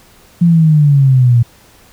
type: exponential sweep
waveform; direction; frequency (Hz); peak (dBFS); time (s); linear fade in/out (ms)
sine; down; 174.61 to 116.54; -5; 0.41-1.43; 10
effects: pink hiss -45 dBFS RMS until 1.92 s